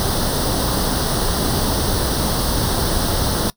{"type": "noise with comb filter", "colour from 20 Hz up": "pink", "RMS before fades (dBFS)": -19, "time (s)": [0, 3.5], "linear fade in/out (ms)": 0, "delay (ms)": 0.21, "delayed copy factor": 0.8, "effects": ["noise-tail reverb RT60 0.1 s tail -21 dB re dry"]}